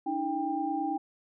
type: tone cluster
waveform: sine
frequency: 291.5 / 320.6 / 794 Hz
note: D4 / E4 / G5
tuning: -13 / -48 / +22 cents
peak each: -34 / -33 / -31 dBFS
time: 0.06-0.98 s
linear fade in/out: 10 ms
effects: none